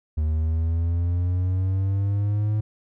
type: exponential sweep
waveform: triangle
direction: up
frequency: 76.4 to 107.6 Hz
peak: -18 dBFS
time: 0.17-2.61 s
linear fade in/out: 10 ms
effects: none